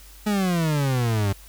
40% pulse exponential sweep, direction down, 214.4 to 96.2 Hz, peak -19 dBFS, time 0.26-1.33 s, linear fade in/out 10 ms, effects added 50 Hz sine -45 dBFS peak until 1.48 s + white hiss -49 dBFS RMS until 1.48 s

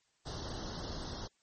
pink noise with comb filter, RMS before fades -41 dBFS, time 0.25-1.28 s, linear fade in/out 20 ms, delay 0.21 ms, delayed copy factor +0.95, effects white hiss -74 dBFS RMS until 1.42 s + MP3 32 kbps

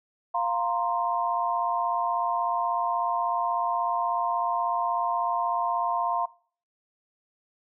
sine chord, F suspended fourth, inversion none, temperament just, 698.5 / 931.3 / 1047.7 Hz, F5 / Bb5 / C6, 0 / -2 / +2 cents, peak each -28 dBFS, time 0.34-6.26 s, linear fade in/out 10 ms, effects noise-tail reverb RT60 0.5 s tail -22 dB re dry

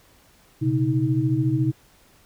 sine tone cluster, 122.7 / 136.6 / 315.6 Hz, B2 / C#3 / D#4, -11 / -25 / +25 cents, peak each -23 dBFS, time 0.61-1.72 s, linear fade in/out 20 ms, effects pink hiss -56 dBFS RMS until 2.25 s

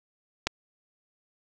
clicks, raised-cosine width 0.2 ms, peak -8 / -21 dBFS, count 2, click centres 0.47 / 0.473 s, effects none

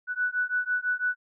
sine beating tone pair, 1480 / 1486 Hz, F#6 / F#6, 0 / +7 cents, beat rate 6 Hz, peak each -28 dBFS, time 0.07-1.16 s, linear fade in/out 50 ms, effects none

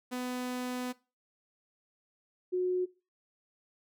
sawtooth / sine tone pair in turn, 250 / 364.5 Hz, B3 / F#4, +21 / -26 cents, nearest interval perfect fifth, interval 653 cents, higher second, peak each -30 / -27 dBFS, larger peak second, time 0.11-0.93 / 2.52-2.86 s, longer first, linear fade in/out 20 ms, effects noise-tail reverb RT60 0.3 s tail -20 dB re dry

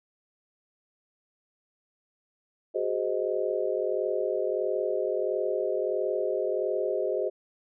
sine chord, Ab dominant seventh, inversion third, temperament just, 373.8 / 415.3 / 519.1 / 623 Hz, Gb4 / Ab4 / C5 / Eb5, +18 / 0 / -14 / +2 cents, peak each -31 dBFS, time 2.74-7.3 s, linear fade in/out 20 ms, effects none

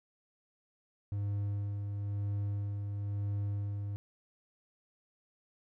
triangle tone with tremolo, 101.5 Hz, G#2, 39 cents flat, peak -29 dBFS, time 1.12-3.96 s, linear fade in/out 0 ms, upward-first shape sine, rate 1 Hz, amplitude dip 35%, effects none

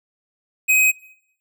square tone, 2525 Hz, D#7, 25 cents sharp, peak -13 dBFS, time 0.68-0.92 s, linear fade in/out 20 ms, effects noise-tail reverb RT60 0.8 s tail -23 dB re dry

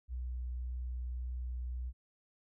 sine tone with vibrato, 61.74 Hz, B1, in tune, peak -36 dBFS, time 0.08-1.93 s, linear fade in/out 50 ms, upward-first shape triangle, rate 1.8 Hz, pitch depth 9 cents each way, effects none

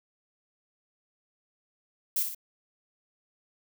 violet noise with echo, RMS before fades -27 dBFS, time 2.16-2.23 s, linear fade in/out 5 ms, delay 59 ms, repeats 2, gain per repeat -6 dB, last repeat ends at 2.348 s, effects none

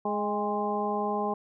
harmonic tone with a mistuned harmonic, 209 Hz, G#3, 11 cents sharp, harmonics 1 / 2 / 3 / 4 / 5, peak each -33 / -32 / -35 / -31 / -34 dBFS, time 0.05-1.34 s, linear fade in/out 5 ms, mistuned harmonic 4, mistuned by -44 cents, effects none

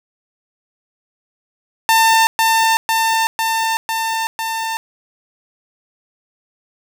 sawtooth tone with echo, 898 Hz, A5, 35 cents sharp, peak -6 dBFS, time 1.89-2.27 s, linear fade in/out 0 ms, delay 500 ms, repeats 5, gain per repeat -2 dB, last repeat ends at 4.77 s, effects none

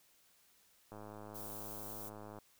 click train, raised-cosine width 1 ms, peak -36 dBFS, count 155, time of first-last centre 0.92-2.387 s, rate 105 Hz
violet noise, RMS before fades -48 dBFS, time 1.34-2.1 s, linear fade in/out 20 ms
effects white hiss -69 dBFS RMS until 2.59 s

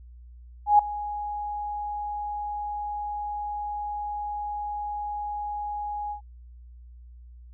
sine tone with ADSR envelope, 830 Hz, G#5, 1 cent flat, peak -11 dBFS, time 0.66-6.21 s, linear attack 130 ms, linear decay 4 ms, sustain -18 dB, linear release 100 ms, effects added 60 Hz sine -44 dBFS peak until 7.53 s

